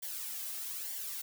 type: noise with flanger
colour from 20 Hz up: blue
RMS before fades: -40 dBFS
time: 0.02-1.22 s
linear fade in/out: 10 ms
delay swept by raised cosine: 0.77 to 2.17 ms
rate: 1.1 Hz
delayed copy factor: -0.6
effects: none